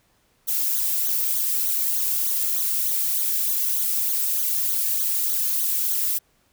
violet noise with flanger, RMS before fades -23 dBFS, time 0.47-6.19 s, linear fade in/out 20 ms, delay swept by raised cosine 0.38 to 2.08 ms, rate 3.3 Hz, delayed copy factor -1, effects pink hiss -64 dBFS RMS until 6.52 s

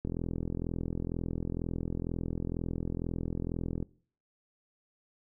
click train, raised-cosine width 3 ms, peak -21 dBFS, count 160, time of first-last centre 0.05-3.827 s, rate 42.1 Hz, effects noise-tail reverb RT60 0.5 s tail -22 dB re dry

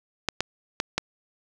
clicks, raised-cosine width 0.2 ms, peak -6 dBFS, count 4, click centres 0.287 / 0.406 / 0.801 / 0.98 s, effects none

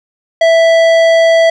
triangle tone with tanh clipping, 659.3 Hz, E5, in tune, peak -7 dBFS, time 0.41-1.5 s, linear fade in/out 5 ms, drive 18 dB, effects none

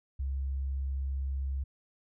sine tone, 67.6 Hz, C#2, 43 cents flat, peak -30 dBFS, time 0.19-1.64 s, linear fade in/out 10 ms, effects none

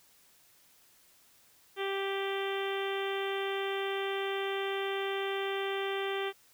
harmonic tone, 392 Hz, G4, in tune, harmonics 1 / 2 / 3 / 4 / 5 / 6 / 7 / 8 / 9, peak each -33 / -40 / -42 / -43 / -42 / -45 / -46 / -43 / -48 dBFS, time 1.76-6.33 s, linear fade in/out 50 ms, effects white hiss -63 dBFS RMS until 6.53 s

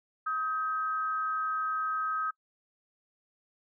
sine tone pair together, 1268.8 / 1568 Hz, D#6 / G6, +33 / 0 cents, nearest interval major third, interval 367 cents, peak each -29 / -37 dBFS, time 0.26-2.31 s, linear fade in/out 10 ms, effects noise-tail reverb RT60 0.1 s tail -25 dB re dry

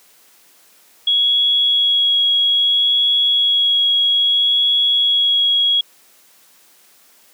sine tone with vibrato, 3330 Hz, G#7, 4 cents sharp, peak -12 dBFS, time 1.07-5.81 s, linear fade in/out 5 ms, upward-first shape sine, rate 0.61 Hz, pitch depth 9 cents each way, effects white hiss -51 dBFS RMS until 7.33 s + high-pass 200 Hz 12 dB/octave

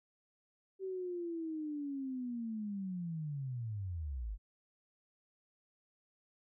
sine linear sweep, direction down, 386.3 to 45 Hz, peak -37 dBFS, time 0.79-4.38 s, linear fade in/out 50 ms, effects none

